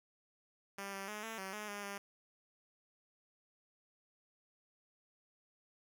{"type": "tone with pitch steps", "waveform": "5% pulse", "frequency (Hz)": [197.8, 195.3, 211.2, 224, 191.2, 211.2, 204, 200.1], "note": ["G3", "G3", "G#3", "A3", "G3", "G#3", "G#3", "G3"], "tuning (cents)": [16, -6, 29, 31, -43, 29, -31, 36], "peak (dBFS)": -31, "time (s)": [0.78, 1.98], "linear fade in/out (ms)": 5, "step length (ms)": 150, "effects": []}